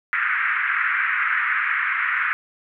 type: band-pass noise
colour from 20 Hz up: pink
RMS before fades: -22 dBFS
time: 0.13-2.33 s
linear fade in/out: 0 ms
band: 1300 to 2200 Hz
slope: 48 dB/octave
effects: none